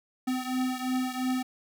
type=beating tone pair; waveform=square; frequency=254.8 / 257.7 Hz; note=C4 / C4; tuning=-46 / -26 cents; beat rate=2.9 Hz; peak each=-30 / -33 dBFS; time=0.27-1.43 s; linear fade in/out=10 ms; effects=none